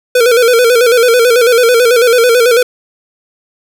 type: tone with vibrato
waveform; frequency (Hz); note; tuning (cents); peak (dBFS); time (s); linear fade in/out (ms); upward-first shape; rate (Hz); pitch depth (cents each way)
square; 478.6; A#4; +46; -6; 0.15-2.63; 5; square; 9.1; 72
effects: none